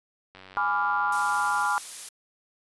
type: click train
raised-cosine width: 0.3 ms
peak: -30 dBFS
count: 125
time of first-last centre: 0.35-1.662 s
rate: 94.5 Hz
type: chord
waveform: sine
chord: G# diminished seventh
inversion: none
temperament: equal with one note detuned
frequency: 830.6 / 996.9 / 1174.7 / 1396.9 Hz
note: G#5 / B5 / D6 / F6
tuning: 0 / +16 / 0 / 0 cents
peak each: -28 / -29 / -29 / -27 dBFS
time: 0.57-1.78 s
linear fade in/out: 0 ms
type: noise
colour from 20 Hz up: blue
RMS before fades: -36 dBFS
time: 1.12-2.09 s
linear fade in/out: 5 ms
effects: resampled to 24000 Hz